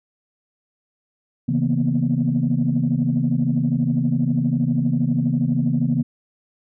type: tone cluster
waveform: sine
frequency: 134.5 / 161.7 / 233.2 / 245.6 Hz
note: C3 / E3 / A#3 / B3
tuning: +48 / -33 / +1 / -9 cents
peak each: -22 dBFS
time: 1.48-6.03 s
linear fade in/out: 10 ms
effects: tanh soft clip ceiling -9 dBFS